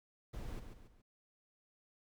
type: noise with echo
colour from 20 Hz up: brown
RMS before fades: -44 dBFS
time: 0.33-0.6 s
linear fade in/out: 10 ms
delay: 140 ms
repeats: 3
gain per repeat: -7 dB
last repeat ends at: 1.02 s
effects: none